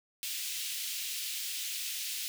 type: high-pass noise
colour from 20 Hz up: pink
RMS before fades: -37 dBFS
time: 0.23-2.28 s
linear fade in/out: 0 ms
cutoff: 2600 Hz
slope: 24 dB/octave
effects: none